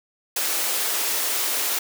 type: high-pass noise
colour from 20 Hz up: white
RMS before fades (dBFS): -24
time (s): 0.36-1.79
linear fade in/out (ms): 5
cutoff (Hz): 310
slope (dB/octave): 24
effects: none